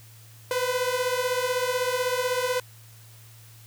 sawtooth beating tone pair, 493.9 / 509.9 Hz, B4 / C5, 0 / -45 cents, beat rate 16 Hz, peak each -23 dBFS, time 0.51-2.6 s, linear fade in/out 2 ms, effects added 112 Hz sine -48 dBFS peak until 3.66 s + white hiss -53 dBFS RMS until 3.66 s

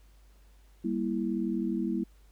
sine chord, E diminished, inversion first, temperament just, 197.78 / 237.3 / 329.6 Hz, G3 / Bb3 / E4, +16 / +31 / 0 cents, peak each -32 dBFS, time 0.84-2.04 s, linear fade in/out 10 ms, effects added 50 Hz sine -55 dBFS peak until 2.31 s + pink hiss -67 dBFS RMS until 2.31 s

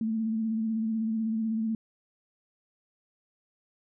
sine tone with vibrato, 222 Hz, A3, 16 cents sharp, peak -26 dBFS, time 0.01-1.75 s, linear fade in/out 2 ms, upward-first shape sine, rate 16 Hz, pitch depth 36 cents each way, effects none

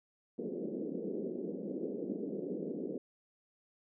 white band-pass noise, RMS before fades -39 dBFS, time 0.38-2.98 s, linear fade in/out 5 ms, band 180 to 480 Hz, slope 48 dB/octave, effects none

